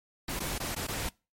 pink noise with dropouts, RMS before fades -34 dBFS, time 0.28-1.09 s, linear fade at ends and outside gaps 5 ms, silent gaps 0.393-0.402 / 0.583-0.6 / 0.748-0.762 / 0.87-0.883 s, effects noise-tail reverb RT60 0.3 s tail -25 dB re dry + MP3 64 kbps

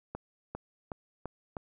accelerating click train, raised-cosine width 1 ms, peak -23 dBFS, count 5, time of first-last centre 0.15-1.568 s, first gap 400 ms, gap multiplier 0.92, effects none

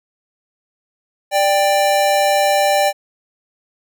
square tone pair together, 589 / 789.2 Hz, D5 / G5, +5 / +11 cents, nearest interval perfect fourth, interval 506 cents, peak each -16 dBFS, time 1.31-2.93 s, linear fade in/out 50 ms, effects none

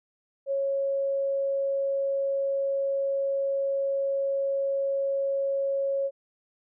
sine tone, 550 Hz, C#5, 14 cents flat, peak -24 dBFS, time 0.46-6.11 s, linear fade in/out 50 ms, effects none

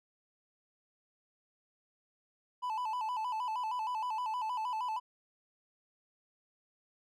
triangle tone with vibrato, 932.3 Hz, A#5, in tune, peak -31 dBFS, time 2.62-5 s, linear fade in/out 20 ms, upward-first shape square, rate 6.4 Hz, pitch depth 110 cents each way, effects none

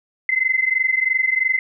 sine tone pair together, 2044 / 2067 Hz, C7 / C7, -41 / -22 cents, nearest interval unison, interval 19 cents, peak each -19 dBFS, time 0.29-1.59 s, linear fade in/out 2 ms, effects none

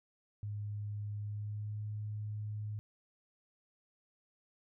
sine tone with pitch glide, 103.83 to 105.71 Hz, G#2 to G#2, 0 to +31 cents, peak -37 dBFS, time 0.43-2.79 s, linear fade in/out 0 ms, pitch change +31 cents, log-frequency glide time 1.2-1.82 s, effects none

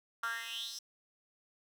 10% pulse tone with high-pass filter sweep, 230 Hz, A#3, 23 cents flat, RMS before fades -40 dBFS, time 0.23-0.79 s, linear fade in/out 5 ms, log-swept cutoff 1300 to 5400 Hz, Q 6.3, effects none

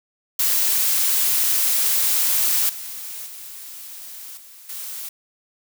blue noise with level steps, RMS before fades -19 / -33 / -37 / -44 / -32 dBFS, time 0.39-5.09 s, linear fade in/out 5 ms, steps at 2.69 / 3.26 / 4.37 / 4.69 s, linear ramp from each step 5 ms, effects none

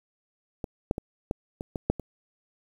clicks, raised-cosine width 2 ms, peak -18 / -11 / -18 / -14 / -20 / -17 / -8 / -21 dBFS, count 8, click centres 0.642 / 0.911 / 0.981 / 1.311 / 1.609 / 1.758 / 1.9 / 1.997 s, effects 8-bit

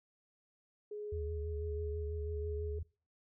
sine tone with tremolo, 418.6 Hz, G#4, 14 cents sharp, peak -39 dBFS, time 0.91-2.79 s, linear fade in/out 5 ms, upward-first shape sine, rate 1.4 Hz, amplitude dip 30%
sine tone with vibrato, 77.3 Hz, D#2, 11 cents flat, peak -37 dBFS, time 1.12-2.83 s, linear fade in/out 5 ms, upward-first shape triangle, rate 6.1 Hz, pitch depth 97 cents each way
effects noise-tail reverb RT60 0.4 s tail -24 dB re dry

